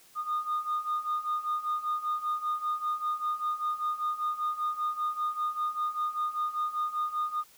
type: beating tone pair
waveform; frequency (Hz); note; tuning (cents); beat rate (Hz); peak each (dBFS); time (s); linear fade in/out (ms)
sine; 1222 / 1227.1; D#6 / D#6; -32 / -24; 5.1; -32 / -29; 0.15-7.44; 50
effects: tanh soft clip ceiling -24 dBFS + white hiss -58 dBFS RMS until 7.57 s